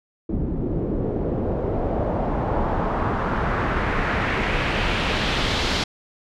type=noise with low-pass filter sweep; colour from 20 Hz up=pink; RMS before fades=-23 dBFS; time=0.29-5.84 s; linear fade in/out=5 ms; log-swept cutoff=290 to 4400 Hz; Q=1.6; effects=none